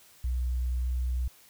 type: tone with pitch glide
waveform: sine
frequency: 61.9 to 62.29 Hz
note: B1 to B1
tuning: +5 to +15 cents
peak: -25 dBFS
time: 0.24-1.28 s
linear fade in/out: 5 ms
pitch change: +10 cents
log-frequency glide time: 0.7-0.91 s
effects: tanh soft clip ceiling -23 dBFS + white hiss -57 dBFS RMS until 1.49 s